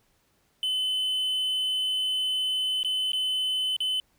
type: tone with dropouts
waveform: triangle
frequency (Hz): 3033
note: F#7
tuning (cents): +42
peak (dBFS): -23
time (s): 0.63-4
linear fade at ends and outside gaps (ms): 1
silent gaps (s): 2.831-2.847 / 3.119-3.132 / 3.765-3.804
effects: pink hiss -68 dBFS RMS until 4.18 s